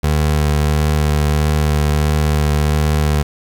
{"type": "tone with vibrato", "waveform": "25% pulse", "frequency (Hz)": 75.1, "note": "D2", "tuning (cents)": 39, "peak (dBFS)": -9, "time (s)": [0.03, 3.23], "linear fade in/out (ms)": 10, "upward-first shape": "sine", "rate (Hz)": 1.5, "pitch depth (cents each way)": 19, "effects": ["7-bit"]}